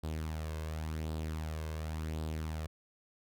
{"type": "tone with flanger", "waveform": "sawtooth", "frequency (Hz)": 78.6, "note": "D#2", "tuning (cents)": 18, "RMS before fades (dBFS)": -38, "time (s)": [0.03, 2.67], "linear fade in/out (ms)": 10, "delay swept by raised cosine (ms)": [0.23, 1.93], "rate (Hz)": 0.91, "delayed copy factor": 0.5, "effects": []}